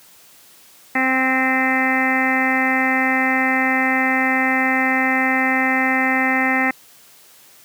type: harmonic tone with a mistuned harmonic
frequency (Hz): 261.6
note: C4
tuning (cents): 0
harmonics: 1 / 2 / 3 / 4 / 5 / 6 / 7 / 8 / 9 / 10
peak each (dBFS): -21 / -29 / -23 / -30 / -28 / -32 / -21 / -21 / -31 / -33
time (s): 0.95-6.71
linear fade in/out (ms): 5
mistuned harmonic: 8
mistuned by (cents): -23
effects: white hiss -48 dBFS RMS until 7.64 s + high-pass 100 Hz 12 dB/octave